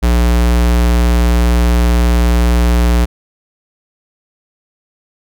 square tone, 59.5 Hz, A#1, 36 cents sharp, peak -9 dBFS, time 0.02-3.06 s, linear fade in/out 20 ms, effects none

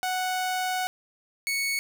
sawtooth tone pair in turn, 740 / 2217 Hz, F#5 / C#7, 0 / 0 cents, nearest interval octave + perfect fifth, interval 1900 cents, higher second, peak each -22 dBFS, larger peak neither, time 0.03-0.87 / 1.47-1.79 s, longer first, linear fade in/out 0 ms, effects none

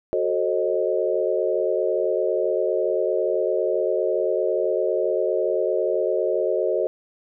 sine chord, F# diminished seventh, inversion none, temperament equal with one note detuned, 370 / 440 / 534.6 / 622.3 Hz, F#4 / A4 / C5 / Eb5, 0 / 0 / +37 / 0 cents, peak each -25 dBFS, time 0.13-6.87 s, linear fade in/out 0 ms, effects none

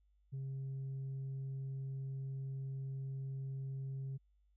sine tone, 134.7 Hz, C#3, 49 cents flat, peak -37 dBFS, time 0.32-4.18 s, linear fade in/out 20 ms, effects tanh soft clip ceiling -38 dBFS + added 50 Hz sine -69 dBFS peak until 4.56 s

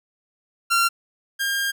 sawtooth tone pair in turn, 1374 / 1609.6 Hz, F6 / G6, -29 / +45 cents, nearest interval minor third, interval 274 cents, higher second, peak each -13 / -18 dBFS, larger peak first, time 0.7-0.89 / 1.39-1.72 s, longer second, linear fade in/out 20 ms, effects none

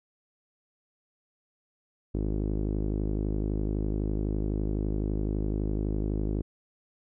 sawtooth tone with low-pass filter, 51.91 Hz, G#1, in tune, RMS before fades -29 dBFS, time 2.14-6.42 s, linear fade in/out 10 ms, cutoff 350 Hz, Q 2.4, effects none

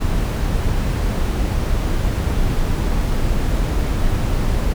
brown noise, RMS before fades -18 dBFS, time 0-4.74 s, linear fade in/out 20 ms, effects none

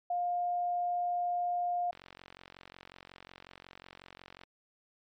sine tone, 707 Hz, F5, 21 cents sharp, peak -29 dBFS, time 0.1-1.91 s, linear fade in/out 5 ms
click train, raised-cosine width 0.3 ms, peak -32 dBFS, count 115, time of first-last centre 1.93-4.435 s, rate 45.5 Hz
effects MP3 64 kbps

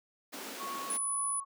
pink high-pass noise, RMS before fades -43 dBFS, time 0.32-0.98 s, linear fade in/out 20 ms, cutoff 210 Hz, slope 48 dB/octave
sine tone with tremolo, 1107 Hz, C#6, 3 cents flat, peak -36 dBFS, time 0.59-1.45 s, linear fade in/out 20 ms, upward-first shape triangle, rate 1.9 Hz, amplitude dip 55%
sine tone, 9956 Hz, D#9, in tune, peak -31 dBFS, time 0.9-1.4 s, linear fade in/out 2 ms
effects none

